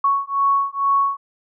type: beating tone pair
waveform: sine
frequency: 1109 / 1111.2 Hz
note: C#6 / C#6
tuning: 0 / +4 cents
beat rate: 2.2 Hz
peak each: -19 dBFS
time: 0.04-1.17 s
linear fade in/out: 5 ms
effects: none